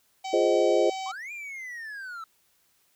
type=harmonic tone; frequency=764 Hz; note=G5; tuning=45 cents flat; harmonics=1 / 3 / 4 / 5 / 6 / 7 / 8 / 9 / 10; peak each=-32 / -42 / -44 / -46 / -48 / -49 / -50 / -51 / -52 dBFS; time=0.24-1.12 s; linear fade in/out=10 ms
type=chord; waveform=sine; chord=F minor seventh; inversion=none; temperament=equal; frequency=349.2 / 415.3 / 523.3 / 622.3 Hz; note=F4 / Ab4 / C5 / Eb5; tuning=0 / 0 / 0 / 0 cents; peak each=-25 dBFS; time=0.33-0.9 s; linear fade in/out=5 ms
type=linear two-way sweep; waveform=triangle; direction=up then down; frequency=1001 to 2439 to 1297 Hz; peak=-34 dBFS; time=1.06-2.24 s; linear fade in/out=2 ms; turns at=1.32 s
effects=white hiss -67 dBFS RMS until 2.95 s